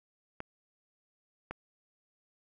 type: clicks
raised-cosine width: 0.5 ms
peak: -23 dBFS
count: 2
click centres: 0.404 / 1.51 s
effects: none